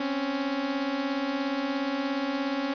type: beating tone pair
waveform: sawtooth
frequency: 261.6 / 278.6 Hz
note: C4 / C#4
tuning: 0 / +9 cents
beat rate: 17 Hz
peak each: -29 / -24 dBFS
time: 0-2.74 s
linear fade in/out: 5 ms
effects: resampled to 11025 Hz + 8-bit